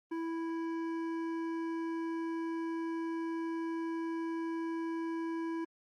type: tone with hard clipping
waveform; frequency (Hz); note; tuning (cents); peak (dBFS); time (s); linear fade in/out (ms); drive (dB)
triangle; 329.6; E4; 0; -36; 0.11-5.65; 10; 15
effects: Opus 24 kbps